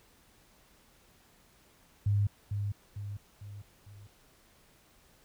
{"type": "tone with echo", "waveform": "sine", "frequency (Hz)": 101.9, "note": "G#2", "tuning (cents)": -32, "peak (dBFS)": -24, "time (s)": [2.06, 2.27], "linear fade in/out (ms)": 5, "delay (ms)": 450, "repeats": 4, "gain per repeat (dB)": -6, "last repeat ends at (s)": 4.07, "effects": ["pink hiss -63 dBFS RMS until 5.24 s"]}